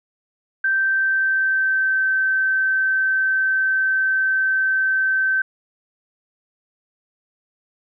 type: tone with pitch glide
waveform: sine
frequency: 1562 to 1545 Hz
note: G6 to G6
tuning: -7 to -26 cents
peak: -16 dBFS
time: 0.64-5.42 s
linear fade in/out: 5 ms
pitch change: -19 cents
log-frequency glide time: 0.78-2.06 s
effects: none